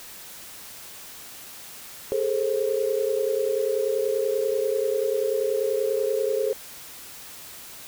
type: tone cluster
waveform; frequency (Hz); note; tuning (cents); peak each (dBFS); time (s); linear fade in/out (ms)
sine; 412.4 / 442.7 / 529; G#4 / A4 / C5; -12 / +11 / +19; -26; 2.12-6.53; 0
effects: white hiss -42 dBFS RMS until 7.87 s